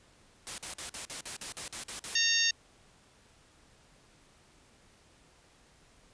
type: noise bursts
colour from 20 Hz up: white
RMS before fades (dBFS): -39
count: 11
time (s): 0.47-2.15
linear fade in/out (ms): 0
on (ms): 110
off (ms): 47
type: harmonic tone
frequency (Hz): 919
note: A#5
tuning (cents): -25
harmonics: 2 / 3 / 4 / 5 / 6 / 7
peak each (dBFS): -32 / -32 / -32 / -32 / -32 / -32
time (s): 2.15-2.51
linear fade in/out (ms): 5
effects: pink hiss -62 dBFS RMS until 6.13 s + resampled to 22050 Hz